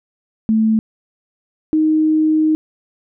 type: tone pair in turn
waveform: sine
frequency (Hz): 220 / 311.7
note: A3 / D#4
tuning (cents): 0 / +3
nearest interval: tritone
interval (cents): 603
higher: second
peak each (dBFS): -11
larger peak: neither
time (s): 0.49-0.79 / 1.73-2.55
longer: second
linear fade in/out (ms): 0
effects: none